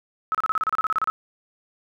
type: tone bursts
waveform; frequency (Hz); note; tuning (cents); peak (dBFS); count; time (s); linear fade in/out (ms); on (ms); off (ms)
sine; 1293; E6; -34; -19; 14; 0.32-1.1; 0; 26; 32
effects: none